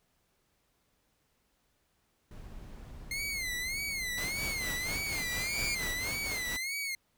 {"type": "noise", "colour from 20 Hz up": "brown", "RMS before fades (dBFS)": -46, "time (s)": [2.31, 6.28], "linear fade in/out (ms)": 2}
{"type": "tone with vibrato", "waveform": "sawtooth", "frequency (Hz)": 2109, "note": "C7", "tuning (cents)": 13, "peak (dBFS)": -30, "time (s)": [3.11, 6.95], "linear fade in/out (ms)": 2, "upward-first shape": "sine", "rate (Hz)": 1.7, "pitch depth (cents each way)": 130}
{"type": "tone with exponential growth", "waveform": "20% pulse", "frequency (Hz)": 2380, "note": "D7", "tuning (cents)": 22, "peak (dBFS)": -27, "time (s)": [4.14, 5.75], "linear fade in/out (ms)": 5, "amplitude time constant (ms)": 350}
{"type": "noise with tremolo", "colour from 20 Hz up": "pink", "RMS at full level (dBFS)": -39, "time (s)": [4.17, 6.57], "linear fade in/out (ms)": 10, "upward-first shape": "sine", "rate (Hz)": 4.3, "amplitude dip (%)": 60}
{"effects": ["pink hiss -74 dBFS RMS until 7.17 s"]}